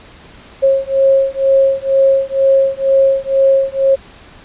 sine beating tone pair, 540 / 542.1 Hz, C#5 / C#5, -45 / -39 cents, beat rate 2.1 Hz, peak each -12 dBFS, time 0.62-3.96 s, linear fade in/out 20 ms, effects pink hiss -40 dBFS RMS until 4.44 s + resampled to 8000 Hz

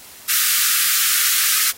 white high-pass noise, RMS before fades -17 dBFS, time 0.28-1.72 s, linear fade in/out 20 ms, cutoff 1200 Hz, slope 96 dB/octave, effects white hiss -41 dBFS RMS until 1.77 s + AAC 48 kbps

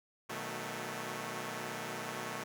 5% pulse chord, B dominant seventh, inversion none, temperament equal with one note detuned, 122.12 / 155.56 / 185 / 220 Hz, B2 / D#3 / F#3 / A3, -19 / 0 / 0 / 0 cents, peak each -33 / -34 / -35 / -31 dBFS, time 0.29-2.44 s, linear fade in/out 10 ms, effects none

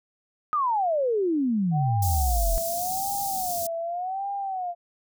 sine exponential sweep, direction down, 1264 to 37.57 Hz, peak -21 dBFS, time 0.53-2.58 s, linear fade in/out 0 ms
sine tone with vibrato, 730 Hz, F#5, 24 cents flat, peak -27 dBFS, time 1.71-4.75 s, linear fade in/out 50 ms, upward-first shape sine, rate 0.86 Hz, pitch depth 160 cents each way
white band-stop noise, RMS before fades -32 dBFS, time 2.02-3.67 s, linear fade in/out 5 ms, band 280 to 5100 Hz, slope 24 dB/octave
effects none

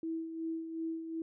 sine tone with tremolo, 325.8 Hz, E4, 20 cents flat, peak -33 dBFS, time 0.03-1.22 s, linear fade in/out 2 ms, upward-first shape sine, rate 2.7 Hz, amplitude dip 55%, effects none

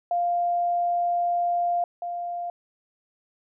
sine tone pair in turn, 698.5 / 698.5 Hz, F5 / F5, 0 / 0 cents, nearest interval unison, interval 0 cents, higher neither, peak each -21 / -28 dBFS, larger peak first, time 0.11-1.84 / 2.02-2.5 s, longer first, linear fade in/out 2 ms, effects none

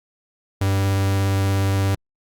45% pulse tone with vibrato, 97.7 Hz, G2, 5 cents flat, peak -17 dBFS, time 0.61-1.95 s, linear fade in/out 5 ms, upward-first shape triangle, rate 17 Hz, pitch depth 12 cents each way, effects Opus 48 kbps

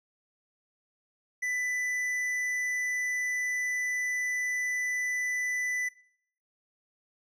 triangle tone with tanh clipping, 1991 Hz, B6, 14 cents sharp, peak -30 dBFS, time 1.42-5.89 s, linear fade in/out 10 ms, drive 13 dB, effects noise-tail reverb RT60 0.6 s tail -20 dB re dry

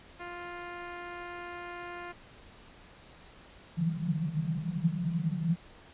10% pulse tone, 350.2 Hz, F4, 5 cents sharp, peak -31 dBFS, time 0.19-2.13 s, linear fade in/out 20 ms
white band-pass noise, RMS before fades -31 dBFS, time 3.77-5.56 s, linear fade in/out 20 ms, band 150 to 180 Hz, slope 96 dB/octave
effects pink hiss -54 dBFS RMS until 5.93 s + resampled to 8000 Hz

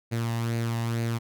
sawtooth tone with flanger, 115.9 Hz, A#2, 10 cents flat, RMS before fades -28 dBFS, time 0.11-1.19 s, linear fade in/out 20 ms, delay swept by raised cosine 0.45 to 1.1 ms, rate 2.2 Hz, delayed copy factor +0.5, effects none

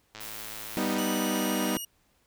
click train, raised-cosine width 0.2 ms, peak -24 dBFS, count 93, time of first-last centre 0.15-1.002 s, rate 108 Hz
blue noise, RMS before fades -41 dBFS, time 0.2-0.95 s, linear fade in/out 10 ms
sawtooth chord, G augmented, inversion none, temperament equal, 196 / 246.9 / 311.1 Hz, G3 / B3 / D#4, 0 / 0 / 0 cents, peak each -27 dBFS, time 0.77-1.77 s, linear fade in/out 0 ms
10% pulse tone with pitch glide, 2948 to 2877 Hz, F#7 to F#7, -7 to -49 cents, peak -27 dBFS, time 0.98-1.85 s, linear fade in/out 5 ms, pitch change -42 cents, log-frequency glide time 1.15-1.69 s
effects pink hiss -68 dBFS RMS until 2.26 s

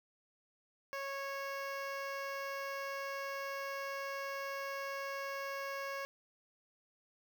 15% pulse tone with notch filter, 551 Hz, C#5, 11 cents flat, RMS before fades -41 dBFS, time 0.93-6.05 s, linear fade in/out 0 ms, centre 9600 Hz, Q 0.72, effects none

